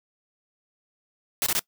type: noise bursts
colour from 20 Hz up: white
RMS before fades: -24 dBFS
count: 3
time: 1.42-1.593 s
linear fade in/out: 0 ms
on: 43 ms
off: 22 ms
effects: noise-tail reverb RT60 0.1 s tail -22 dB re dry